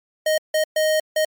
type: tone bursts at uneven times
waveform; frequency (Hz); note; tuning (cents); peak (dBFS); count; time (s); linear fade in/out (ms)
square; 622.3; D#5; 0; -17; 4; 0.26-0.38 / 0.54-0.64 / 0.76-1 / 1.16-1.25; 5
effects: MP3 96 kbps